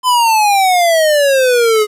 square exponential sweep, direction down, 1026 to 416.6 Hz, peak -9 dBFS, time 0.03-1.87 s, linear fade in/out 50 ms, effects resampled to 32000 Hz + 8-bit

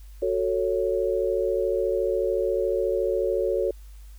sine chord, F# minor, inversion none, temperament just, 370 / 444 / 555 Hz, F#4 / A4 / C#5, 0 / +16 / +2 cents, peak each -26 dBFS, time 0.22-3.71 s, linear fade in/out 5 ms, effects added 50 Hz sine -41 dBFS peak until 4.18 s + white hiss -59 dBFS RMS until 4.18 s

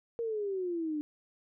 sine exponential sweep, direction down, 471.2 to 293.7 Hz, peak -31 dBFS, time 0.19-1.01 s, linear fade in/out 0 ms, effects none

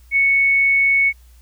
sine tone, 2214 Hz, C#7, 3 cents flat, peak -12 dBFS, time 0.11-1.13 s, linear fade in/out 50 ms, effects added 60 Hz sine -44 dBFS peak until 1.41 s + white hiss -57 dBFS RMS until 1.41 s

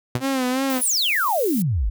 sawtooth tone with exponential decay, 123.47 Hz, B2, in tune, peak -14 dBFS, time 0.15-0.25 s, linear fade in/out 5 ms, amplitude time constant 20 ms
sawtooth tone with vibrato, 260.8 Hz, C4, 5 cents flat, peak -16 dBFS, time 0.2-0.82 s, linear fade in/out 50 ms, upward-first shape sine, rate 2.8 Hz, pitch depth 74 cents each way
violet noise, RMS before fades -30 dBFS, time 0.7-1.62 s, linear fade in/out 0 ms
sine exponential sweep, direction down, 11270 to 43.65 Hz, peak -18 dBFS, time 0.81-1.9 s, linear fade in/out 10 ms
effects none

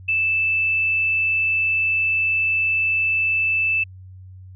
sine tone, 2637 Hz, E7, in tune, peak -17 dBFS, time 0.08-3.84 s, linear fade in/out 10 ms, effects added 93 Hz sine -38 dBFS peak until 4.55 s

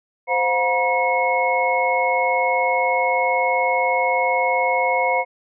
sine tone cluster, 520 / 716 / 957 / 2180 Hz, C5 / F5 / A#5 / C#7, -11 / +43 / +45 / -29 cents, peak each -22 dBFS, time 0.27-5.25 s, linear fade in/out 50 ms, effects none

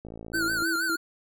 click train, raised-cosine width 2 ms, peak -27 dBFS, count 33, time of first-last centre 0.05-0.623 s, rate 55.8 Hz
square tone with vibrato, 1462 Hz, F#6, 21 cents flat, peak -26 dBFS, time 0.33-0.97 s, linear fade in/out 20 ms, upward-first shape sine, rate 6.3 Hz, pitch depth 97 cents each way
sine tone with tremolo, 329.6 Hz, E4, in tune, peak -29 dBFS, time 0.34-0.96 s, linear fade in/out 5 ms, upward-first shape square, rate 3.6 Hz, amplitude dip 60%
effects none

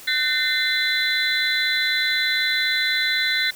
sine tone cluster, 1515 / 1813 / 2075 / 3472 / 4018 Hz, F#6 / A#6 / C7 / A7 / B7, +40 / -49 / -15 / -24 / +29 cents, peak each -26 / -26 / -24 / -27 / -24 dBFS, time 0.07-3.51 s, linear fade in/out 10 ms, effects white hiss -42 dBFS RMS until 3.55 s

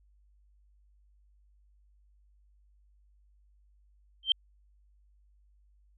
sine tone with exponential growth, 3136 Hz, G7, in tune, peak -16 dBFS, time 4.23-4.32 s, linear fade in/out 2 ms, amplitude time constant 19 ms, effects added 50 Hz sine -61 dBFS peak until 5.97 s

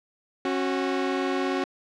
sawtooth tone pair together, 272.7 / 370 Hz, C#4 / F#4, -28 / 0 cents, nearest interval perfect fourth, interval 528 cents, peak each -23 dBFS, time 0.45-1.64 s, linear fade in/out 2 ms, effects low-pass 4000 Hz 12 dB/octave

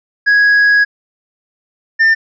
triangle tone pair in turn, 1661.2 / 1797 Hz, G#6 / A6, 0 / +36 cents, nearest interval minor second, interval 136 cents, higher second, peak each -5 dBFS, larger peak neither, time 0.26-0.85 / 1.99-2.15 s, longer first, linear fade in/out 20 ms, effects resampled to 16000 Hz

